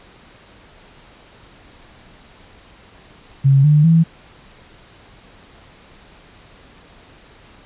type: tone with pitch steps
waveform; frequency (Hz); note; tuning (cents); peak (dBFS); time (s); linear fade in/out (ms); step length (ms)
sine; 136.6 / 149.83 / 164.33; C#3 / D3 / E3; -25 / +35 / -5; -8; 3.44-4.04; 20; 200
effects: pink hiss -46 dBFS RMS until 7.65 s + resampled to 8000 Hz